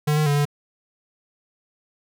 square tone with pitch steps, 149.9 / 152.7 / 144.2 / 145.3 Hz, D3 / D#3 / D3 / D3, +36 / -32 / -31 / -18 cents, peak -18 dBFS, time 0.07-0.454 s, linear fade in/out 10 ms, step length 96 ms, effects none

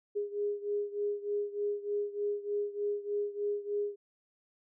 sine beating tone pair, 410 / 413.3 Hz, G#4 / G#4, -22 / -8 cents, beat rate 3.3 Hz, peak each -33 / -36 dBFS, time 0.15-3.96 s, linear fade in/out 20 ms, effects none

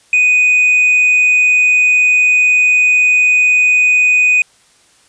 sine tone with hard clipping, 2489 Hz, D#7, in tune, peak -8 dBFS, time 0.13-4.42 s, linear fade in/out 2 ms, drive 2 dB, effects white hiss -50 dBFS RMS until 5.08 s + resampled to 22050 Hz

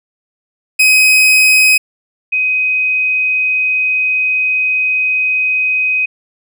40% pulse / sine tone pair in turn, 2525 / 2515 Hz, D#7 / D#7, +25 / +18 cents, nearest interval unison, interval 7 cents, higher first, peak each -5 / -11 dBFS, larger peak first, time 0.79-1.78 / 2.32-6.06 s, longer second, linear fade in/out 10 ms, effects none

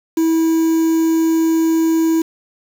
triangle tone with quantisation, 325.2 Hz, E4, 23 cents flat, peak -10 dBFS, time 0.17-2.22 s, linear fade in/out 5 ms, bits 5, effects none

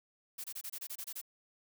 blue noise bursts, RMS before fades -42 dBFS, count 10, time 0.38-1.215 s, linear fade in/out 10 ms, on 61 ms, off 25 ms, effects none

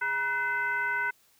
sine tone with frequency modulation, 1506 Hz, F#6, 30 cents sharp, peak -26 dBFS, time 0.01-1.11 s, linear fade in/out 10 ms, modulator 547 Hz, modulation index 0.94, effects white hiss -64 dBFS RMS until 1.39 s

